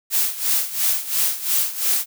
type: noise with tremolo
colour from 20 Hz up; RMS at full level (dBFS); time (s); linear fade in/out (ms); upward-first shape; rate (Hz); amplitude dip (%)
blue; -18; 0.1-2.06; 50; sine; 2.9; 80
effects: none